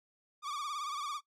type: tone with vibrato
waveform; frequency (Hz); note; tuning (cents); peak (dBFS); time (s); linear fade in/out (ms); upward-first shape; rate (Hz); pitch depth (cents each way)
45% pulse; 1167; D6; -11; -36; 0.42-1.21; 50; sine; 18; 86
effects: noise-tail reverb RT60 0.1 s tail -18 dB re dry + low-pass 8000 Hz 12 dB/octave